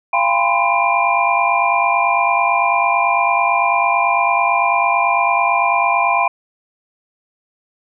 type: tone cluster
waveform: sine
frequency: 689 / 801 / 990 / 1039 / 2390 Hz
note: F5 / G5 / B5 / C6 / D7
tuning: -24 / +37 / +4 / -12 / +30 cents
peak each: -19 dBFS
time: 0.13-6.28 s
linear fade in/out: 5 ms
effects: none